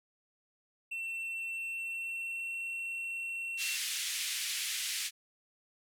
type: tone with pitch glide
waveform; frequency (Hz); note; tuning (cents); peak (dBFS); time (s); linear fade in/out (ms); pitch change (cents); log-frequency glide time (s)
triangle; 2697 to 2716; E7 to F7; +39 to -49; -34; 0.91-3.77; 10; +12; 1.51-2.59
type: band-pass noise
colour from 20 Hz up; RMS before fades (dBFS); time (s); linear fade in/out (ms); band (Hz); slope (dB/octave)
pink; -36; 3.57-5.11; 50; 2200 to 12000; 24
effects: none